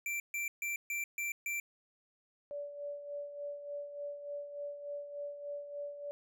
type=tone bursts; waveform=square; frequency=2349 Hz; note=D7; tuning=in tune; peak=-35 dBFS; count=6; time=0.06-1.6 s; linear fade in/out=2 ms; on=140 ms; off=140 ms
type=tone with tremolo; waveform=sine; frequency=577 Hz; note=D5; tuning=31 cents flat; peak=-37 dBFS; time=2.51-6.11 s; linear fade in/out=0 ms; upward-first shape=sine; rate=3.4 Hz; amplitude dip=60%
effects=none